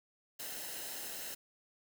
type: noise with comb filter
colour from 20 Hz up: white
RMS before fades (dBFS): -43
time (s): 0.39-1.35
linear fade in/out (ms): 10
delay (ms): 0.86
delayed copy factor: -0.55
effects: none